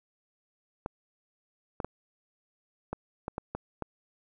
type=clicks; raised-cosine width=1 ms; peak=-19 dBFS; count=8; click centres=0.861 / 1.802 / 1.846 / 2.93 / 3.281 / 3.381 / 3.55 / 3.823 s; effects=none